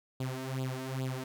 sawtooth tone with flanger, 130.81 Hz, C3, in tune, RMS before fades -36 dBFS, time 0.2-1.24 s, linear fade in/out 5 ms, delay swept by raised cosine 0.25 to 3.25 ms, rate 2.4 Hz, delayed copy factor +0.85, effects none

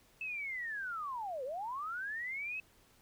sine linear two-way sweep, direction down then up, 2637 to 490 to 2613 Hz, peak -37 dBFS, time 0.21-2.6 s, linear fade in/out 2 ms, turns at 1.44 s, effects pink hiss -66 dBFS RMS until 3.01 s

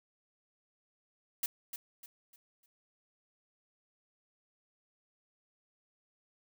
blue noise with echo, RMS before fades -33 dBFS, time 1.43-1.46 s, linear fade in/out 2 ms, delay 300 ms, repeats 4, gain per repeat -9 dB, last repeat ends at 2.66 s, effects none

